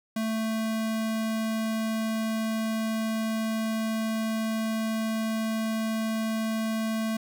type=tone; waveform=square; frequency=221.5 Hz; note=A3; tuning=12 cents sharp; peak=-27 dBFS; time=0.16-7.17 s; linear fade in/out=5 ms; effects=none